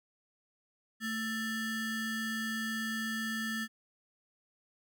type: ring-modulated tone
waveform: square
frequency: 774 Hz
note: G5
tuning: 22 cents flat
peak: -31 dBFS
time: 1-3.68 s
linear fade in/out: 50 ms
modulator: 997 Hz
effects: none